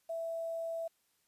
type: tone with quantisation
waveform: sine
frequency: 661 Hz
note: E5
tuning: 5 cents sharp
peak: -35 dBFS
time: 0.09-0.88 s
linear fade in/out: 10 ms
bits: 10
effects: white hiss -75 dBFS RMS until 1.27 s + resampled to 32000 Hz